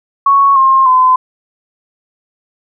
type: tone with pitch steps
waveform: sine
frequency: 1108.7 / 1064.8 / 1022.6 Hz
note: C#6 / C6 / C6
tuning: 0 / +30 / -40 cents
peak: -5 dBFS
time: 0.26-1.16 s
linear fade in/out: 5 ms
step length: 300 ms
effects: none